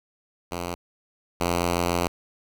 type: tone pair in turn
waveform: 5% pulse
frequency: 87.31 / 86.81 Hz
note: F2 / F2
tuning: 0 / -10 cents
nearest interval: unison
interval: 10 cents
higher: first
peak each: -18 / -11 dBFS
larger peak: second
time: 0.51-0.75 / 1.4-2.08 s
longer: second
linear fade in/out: 10 ms
effects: none